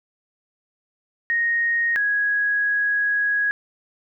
sine tone pair in turn, 1864.7 / 1661.3 Hz, A#6 / G#6, 0 / 0 cents, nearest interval major second, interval 200 cents, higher first, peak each -18 dBFS, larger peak neither, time 1.3-1.96 / 1.96-3.51 s, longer second, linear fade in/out 0 ms, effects none

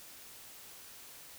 silence, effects white hiss -52 dBFS RMS until 1.38 s

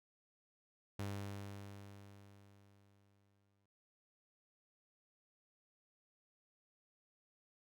sawtooth tone with exponential decay, 100 Hz, G2, 35 cents sharp, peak -36 dBFS, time 0.99-3.66 s, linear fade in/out 5 ms, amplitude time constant 580 ms, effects none

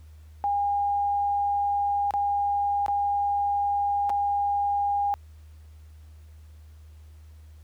sine tone with dropouts, 811 Hz, G#5, 41 cents flat, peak -22 dBFS, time 0.44-5.14 s, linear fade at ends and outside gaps 0 ms, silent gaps 2.108-2.138 / 2.862-2.882 / 4.095-4.101 s, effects added 77 Hz sine -45 dBFS peak until 7.63 s + pink hiss -64 dBFS RMS until 7.63 s

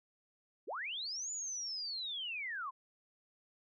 sine linear two-way sweep, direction up then down, 261.6 to 7020 to 988 Hz, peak -38 dBFS, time 0.67-2.71 s, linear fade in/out 20 ms, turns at 1.31 s, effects none

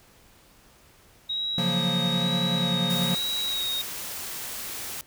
sine tone with vibrato, 3800 Hz, A#7, 33 cents sharp, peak -26 dBFS, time 1.29-3.82 s, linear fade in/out 10 ms, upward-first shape sine, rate 1.1 Hz, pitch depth 29 cents each way
square chord, Gb major seventh, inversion second, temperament equal, 138.59 / 174.61 / 185 / 233.1 Hz, Db3 / F3 / Gb3 / Bb3, 0 / 0 / 0 / 0 cents, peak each -33 / -28 / -33 / -33 dBFS, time 1.58-3.15 s, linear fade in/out 2 ms
white noise, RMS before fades -35 dBFS, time 2.9-5.01 s, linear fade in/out 0 ms
effects pink hiss -56 dBFS RMS until 5.06 s

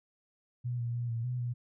sine tone with pitch steps, 122.3 / 118.5 / 120 / 115.5 / 124.6 / 121.2 Hz, B2 / A#2 / B2 / A#2 / B2 / B2, -16 / +29 / -49 / -16 / +16 / -32 cents, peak -31 dBFS, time 0.64-1.54 s, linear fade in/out 20 ms, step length 150 ms, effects none

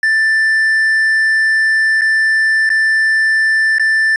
triangle tone with dropouts, 1770 Hz, A6, 10 cents sharp, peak -8 dBFS, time 0.03-4.16 s, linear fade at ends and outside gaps 2 ms, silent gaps 2.011-2.017 / 2.692-2.701 / 3.784-3.796 s, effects resampled to 22050 Hz + 8-bit

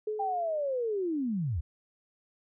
sine tone with exponential decay, 427.6 Hz, A4, 49 cents flat, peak -28 dBFS, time 0.07-0.86 s, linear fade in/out 5 ms, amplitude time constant 170 ms
sine linear sweep, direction down, 804 to 65.41 Hz, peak -28 dBFS, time 0.19-1.61 s, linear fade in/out 10 ms
effects none

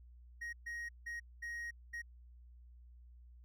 triangle tone bursts at uneven times, 1881 Hz, A#6, 15 cents sharp, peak -39 dBFS, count 5, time 0.41-0.53 / 0.66-0.89 / 1.06-1.2 / 1.42-1.71 / 1.93-2.02 s, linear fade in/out 10 ms, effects added 60 Hz sine -55 dBFS peak until 3.44 s

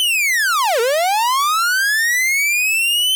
45% pulse linear two-way sweep, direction down then up, 3090 to 440 to 3090 Hz, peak -14 dBFS, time 0-3.15 s, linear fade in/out 0 ms, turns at 0.8 s, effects none

